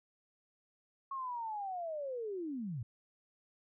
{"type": "linear sweep", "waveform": "sine", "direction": "down", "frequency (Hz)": [1100, 103.83], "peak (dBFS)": -37, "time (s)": [1.11, 2.83], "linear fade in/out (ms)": 5, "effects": []}